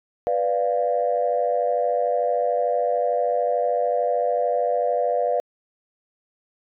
sine chord, B diminished, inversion none, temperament equal, 493.9 / 587.3 / 698.5 Hz, B4 / D5 / F5, 0 / 0 / 0 cents, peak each -23 dBFS, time 0.27-5.4 s, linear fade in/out 0 ms, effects tanh soft clip ceiling -10 dBFS

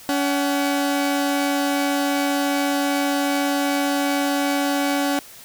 sawtooth tone pair together, 282.8 / 755 Hz, C#4 / F#5, +35 / +35 cents, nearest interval octave + perfect fourth, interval 1700 cents, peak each -16 / -22 dBFS, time 0.09-5.19 s, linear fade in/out 0 ms, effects white hiss -43 dBFS RMS until 5.44 s

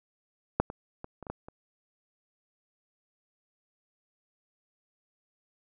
clicks, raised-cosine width 1 ms, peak -8 / -24 / -25 / -28 / -29 / -20 / -30 dBFS, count 7, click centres 0.6 / 0.701 / 1.044 / 1.227 / 1.268 / 1.3 / 1.485 s, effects none

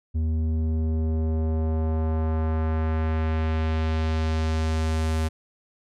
square tone with low-pass filter sweep, 79.5 Hz, D#2, 38 cents sharp, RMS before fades -24 dBFS, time 0.14-5.29 s, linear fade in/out 20 ms, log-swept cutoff 190 to 11000 Hz, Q 0.94, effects none

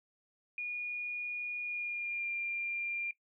sine tone with pitch glide, 2442 to 2389 Hz, D#7 to D7, -33 to +29 cents, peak -34 dBFS, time 0.58-3.11 s, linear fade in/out 2 ms, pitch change -38 cents, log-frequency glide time 1.62-2.29 s, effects noise-tail reverb RT60 0.1 s tail -17 dB re dry

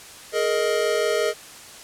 square chord, Ab suspended second, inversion none, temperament equal with one note detuned, 420.6 / 466.2 / 622.3 Hz, Ab4 / Bb4 / Eb5, +22 / 0 / 0 cents, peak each -25 dBFS, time 0.32-1.34 s, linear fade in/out 50 ms, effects white hiss -42 dBFS RMS until 1.83 s + low-pass 10000 Hz 12 dB/octave

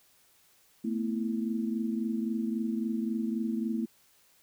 sine chord, A suspended second, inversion none, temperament equal with one note detuned, 223.2 / 246.9 / 329.6 Hz, A3 / B3 / E4, +25 / 0 / 0 cents, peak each -30 / -35 / -36 dBFS, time 0.84-3.86 s, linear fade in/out 10 ms, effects white hiss -64 dBFS RMS until 4.42 s

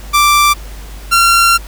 sawtooth tone pair in turn, 1174.7 / 1371.3 Hz, D6 / F6, 0 / -32 cents, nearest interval minor third, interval 268 cents, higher second, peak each -3 dBFS, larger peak neither, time 0.13-0.54 / 1.11-1.58 s, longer second, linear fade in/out 20 ms, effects added 50 Hz sine -27 dBFS peak until 1.67 s + pink hiss -36 dBFS RMS until 1.67 s

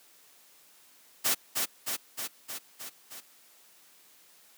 white noise with echo, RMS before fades -26 dBFS, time 1.24-1.35 s, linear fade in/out 20 ms, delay 310 ms, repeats 6, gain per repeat -3 dB, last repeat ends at 3.21 s, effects white hiss -59 dBFS RMS until 4.57 s + high-pass 200 Hz 12 dB/octave

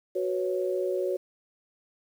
sine chord, F# suspended fourth, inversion none, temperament equal, 370 / 493.9 / 554.4 Hz, F#4 / B4 / C#5, 0 / 0 / 0 cents, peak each -28 / -34 / -30 dBFS, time 0.15-1.17 s, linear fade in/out 10 ms, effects 9-bit

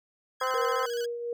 15% pulse tone with vibrato, 1568 Hz, G6, in tune, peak -32 dBFS, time 0.4-1.06 s, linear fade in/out 10 ms, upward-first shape square, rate 14 Hz, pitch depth 82 cents each way
harmonic tone, 258.5 Hz, C4, 21 cents flat, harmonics 2 / 3 / 4 / 5 / 6 / 7 / 8, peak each -31 / -37 / -31 / -31 / -39 / -44 / -44 dBFS, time 0.41-0.86 s, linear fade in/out 5 ms
sine tone with tremolo, 474.4 Hz, A#4, 30 cents sharp, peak -27 dBFS, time 0.54-1.33 s, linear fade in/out 2 ms, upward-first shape triangle, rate 2.7 Hz, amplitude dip 55%
effects none

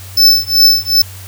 square tone with tremolo, 5274 Hz, E8, in tune, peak -3 dBFS, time 0.17-1.02 s, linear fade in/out 5 ms, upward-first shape triangle, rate 2.6 Hz, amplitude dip 100%, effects added 94 Hz sine -30 dBFS peak until 1.27 s + white hiss -35 dBFS RMS until 1.27 s

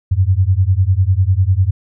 sine beating tone pair, 89.4 / 99.4 Hz, F2 / G2, +41 / +25 cents, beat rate 10 Hz, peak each -13 dBFS, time 0.11-1.71 s, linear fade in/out 10 ms, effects none

